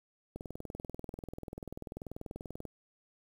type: click train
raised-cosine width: 2 ms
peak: -28 dBFS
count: 48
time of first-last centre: 0.36-2.653 s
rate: 20.5 Hz
effects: 9-bit